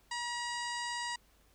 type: harmonic tone with a mistuned harmonic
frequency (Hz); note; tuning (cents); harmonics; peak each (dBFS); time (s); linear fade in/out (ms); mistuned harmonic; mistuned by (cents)
957; A#5; +45; 1 / 2 / 3 / 4 / 5 / 6 / 7 / 8 / 9; -39 / -40 / -46 / -48 / -44 / -53 / -51 / -49 / -52; 0.11-1.16; 5; 6; -35
effects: added 50 Hz sine -68 dBFS peak until 1.54 s + pink hiss -68 dBFS RMS until 1.54 s